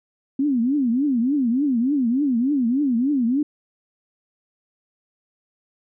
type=tone with vibrato; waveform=sine; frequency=259.8 Hz; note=C4; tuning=12 cents flat; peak=-17 dBFS; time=0.39-3.43 s; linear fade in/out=5 ms; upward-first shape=triangle; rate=3.4 Hz; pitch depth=270 cents each way; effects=none